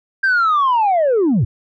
sine linear sweep, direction down, 1600 to 89.7 Hz, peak -10 dBFS, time 0.23-1.45 s, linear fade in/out 10 ms, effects tanh soft clip ceiling -10 dBFS

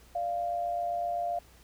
sine tone pair together, 587.3 / 695 Hz, D5 / F5, 0 / -9 cents, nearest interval minor third, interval 291 cents, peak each -38 / -29 dBFS, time 0.15-1.39 s, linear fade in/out 5 ms, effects added 60 Hz sine -57 dBFS peak until 1.63 s + pink hiss -59 dBFS RMS until 1.63 s

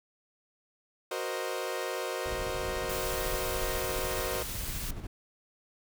sawtooth chord, C half-diminished seventh, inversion second, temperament equal, 370 / 466.2 / 523.3 / 622.3 Hz, Gb4 / Bb4 / C5 / Eb5, 0 / 0 / 0 / 0 cents, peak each -34 / -34 / -33 / -35 dBFS, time 1.11-4.43 s, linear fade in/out 5 ms
brown noise with tremolo, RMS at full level -37 dBFS, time 2.25-5.07 s, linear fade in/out 5 ms, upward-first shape square, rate 14 Hz, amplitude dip 35%
white high-pass noise, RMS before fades -39 dBFS, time 2.89-4.91 s, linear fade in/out 5 ms, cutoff 920 Hz, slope 48 dB/octave
effects none

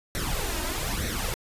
pink noise with flanger, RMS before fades -29 dBFS, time 0.15-1.34 s, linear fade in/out 0 ms, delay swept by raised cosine 0.5 to 3.2 ms, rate 1.1 Hz, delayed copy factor +0.7, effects resampled to 32000 Hz

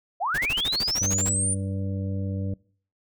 sine linear sweep, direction up, 612 to 9420 Hz, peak -23 dBFS, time 0.2-1.55 s, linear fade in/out 20 ms
pink noise bursts, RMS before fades -32 dBFS, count 13, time 0.34-1.295 s, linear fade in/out 10 ms, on 43 ms, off 33 ms
harmonic tone, 97 Hz, G2, 18 cents flat, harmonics 1 / 2 / 3 / 5 / 6, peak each -27 / -33 / -37 / -41 / -43 dBFS, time 1.01-2.54 s, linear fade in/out 5 ms
effects noise-tail reverb RT60 0.5 s tail -23 dB re dry

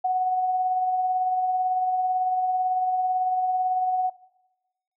sine tone with tremolo, 740 Hz, F#5, in tune, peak -19 dBFS, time 0.04-4.1 s, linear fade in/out 10 ms, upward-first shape triangle, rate 18 Hz, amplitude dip 35%, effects noise-tail reverb RT60 1.0 s tail -19 dB re dry

